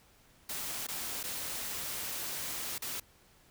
white noise with dropouts, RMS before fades -38 dBFS, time 0.49-3 s, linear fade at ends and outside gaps 5 ms, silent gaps 0.869-0.885 / 1.231-1.237 / 2.782-2.82 s, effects pink hiss -63 dBFS RMS until 3.5 s

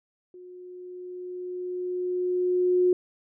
sine tone with level ramp, 361.6 Hz, F#4, 40 cents flat, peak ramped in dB -43 to -17 dBFS, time 0.34-2.93 s, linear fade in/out 2 ms, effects none

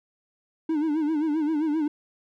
triangle tone with vibrato, 307.4 Hz, D#4, 21 cents flat, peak -20 dBFS, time 0.69-1.88 s, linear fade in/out 5 ms, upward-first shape sine, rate 7.6 Hz, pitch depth 100 cents each way, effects none

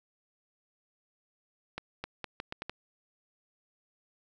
accelerating click train, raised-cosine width 0.3 ms, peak -20 dBFS, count 7, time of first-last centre 1.78-2.696 s, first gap 260 ms, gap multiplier 0.78, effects none

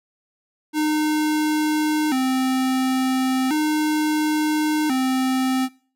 square tone with vibrato, 282.1 Hz, C#4, 30 cents sharp, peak -19 dBFS, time 0.73-5.69 s, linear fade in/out 50 ms, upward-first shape square, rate 0.36 Hz, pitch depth 140 cents each way, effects noise-tail reverb RT60 0.4 s tail -20 dB re dry

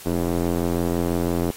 square tone with band-pass filter, 43 Hz, F1, 26 cents flat, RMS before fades -23 dBFS, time 0.06-1.51 s, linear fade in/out 0 ms, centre 340 Hz, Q 1.3, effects white hiss -41 dBFS RMS until 1.56 s + AAC 48 kbps

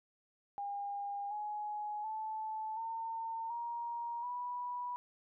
sine tone with pitch steps, 807 / 838.8 / 871.9 / 906.4 / 942.1 / 979.3 Hz, G#5 / G#5 / A5 / A#5 / A#5 / B5, -50 / +17 / -16 / -49 / +18 / -15 cents, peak -37 dBFS, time 0.58-4.96 s, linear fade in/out 0 ms, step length 730 ms, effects none

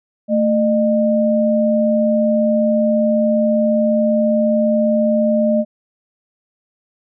sine tone pair together, 222.7 / 608 Hz, A3 / D#5, +21 / -40 cents, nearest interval octave + perfect fourth, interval 1739 cents, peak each -15 dBFS, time 0.28-5.65 s, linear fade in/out 50 ms, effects none

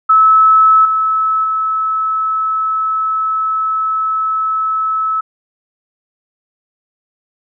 sine tone with level steps, 1300 Hz, E6, 24 cents flat, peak -5 / -11 / -13 dBFS, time 0.09-5.21 s, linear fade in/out 10 ms, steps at 0.85 / 1.44 s, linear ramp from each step 2 ms, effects none

